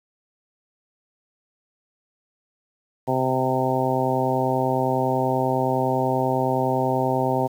harmonic tone with a mistuned harmonic, 130 Hz, C3, 11 cents flat, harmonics 1 / 2 / 3 / 4 / 5 / 6 / 7, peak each -27 / -27 / -27 / -27 / -27 / -27 / -27 dBFS, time 3.07-7.48 s, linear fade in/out 20 ms, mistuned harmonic 1, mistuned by +16 cents, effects 8-bit

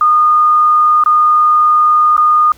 sine tone with dropouts, 1224 Hz, D#6, 29 cents flat, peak -6 dBFS, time 0.01-2.52 s, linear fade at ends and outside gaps 2 ms, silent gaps 1.038-1.06 / 2.167-2.178 s, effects pink hiss -45 dBFS RMS until 2.57 s

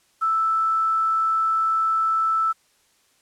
sine tone with quantisation, 1319 Hz, E6, 1 cent sharp, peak -18 dBFS, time 0.21-2.53 s, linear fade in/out 20 ms, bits 8, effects white hiss -62 dBFS RMS until 3.21 s + low-pass 10000 Hz 12 dB/octave

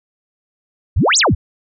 sine exponential two-way sweep, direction up then down, 58.27 to 8250 to 58.27 Hz, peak -10 dBFS, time 0.96-1.35 s, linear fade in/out 10 ms, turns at 1.18 s, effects none

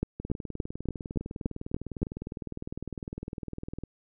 two click trains, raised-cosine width 3 ms, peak -14 / -23 dBFS, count 8 / 73, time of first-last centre 0.03-2.03 / 0.2-3.836 s, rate 3.5 / 19.8 Hz, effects none

